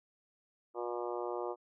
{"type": "harmonic tone", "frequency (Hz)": 120, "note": "B2", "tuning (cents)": -49, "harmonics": [3, 4, 5, 6, 7, 8, 9, 10], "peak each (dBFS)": [-39, -41, -43, -45, -46, -47, -48, -49], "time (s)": [0.74, 1.56], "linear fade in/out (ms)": 50, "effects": []}